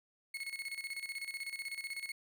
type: tone with tremolo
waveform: 35% pulse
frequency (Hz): 2183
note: C#7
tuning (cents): -27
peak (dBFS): -36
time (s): 0.34-2.12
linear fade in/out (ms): 5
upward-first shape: square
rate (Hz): 16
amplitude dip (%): 70
effects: none